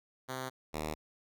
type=tone pair in turn; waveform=5% pulse; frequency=130 / 77.25 Hz; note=C3 / D#2; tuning=-11 / -12 cents; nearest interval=major sixth; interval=901 cents; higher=first; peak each=-26 / -24 dBFS; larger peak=second; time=0.28-0.5 / 0.73-0.95 s; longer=neither; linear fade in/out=20 ms; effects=none